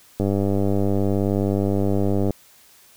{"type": "click train", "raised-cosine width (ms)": 2, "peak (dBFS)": -9, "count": 210, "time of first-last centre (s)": [0.2, 2.307], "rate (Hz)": 99.2, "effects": ["white hiss -52 dBFS RMS until 2.96 s"]}